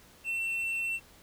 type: tone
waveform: triangle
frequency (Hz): 2698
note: E7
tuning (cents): +40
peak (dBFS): -28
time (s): 0.24-1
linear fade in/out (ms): 50
effects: pink hiss -57 dBFS RMS until 1.22 s